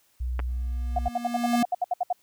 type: tone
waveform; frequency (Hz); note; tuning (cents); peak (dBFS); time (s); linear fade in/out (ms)
sine; 61.74; B1; 0; -26; 0.2-1.09; 10
type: clicks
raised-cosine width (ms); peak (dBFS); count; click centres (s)
0.5; -17 / -22; 2; 0.393 / 0.4
type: tone with exponential growth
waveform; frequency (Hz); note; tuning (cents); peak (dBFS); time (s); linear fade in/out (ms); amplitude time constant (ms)
square; 238.5; A#3; +40; -20; 0.48-1.63; 5; 250
type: tone bursts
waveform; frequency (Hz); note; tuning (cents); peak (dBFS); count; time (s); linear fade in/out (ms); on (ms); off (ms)
sine; 719; F#5; -50; -21; 13; 0.96-2.128; 5; 28; 67
effects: white hiss -65 dBFS RMS until 2.22 s